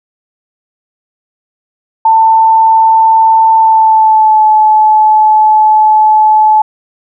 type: tone with pitch glide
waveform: sine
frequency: 891 to 861.6 Hz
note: A5 to A5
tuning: +22 to -37 cents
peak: -3 dBFS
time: 2.05-6.62 s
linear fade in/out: 5 ms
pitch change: -59 cents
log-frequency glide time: 3.56-4.45 s
effects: none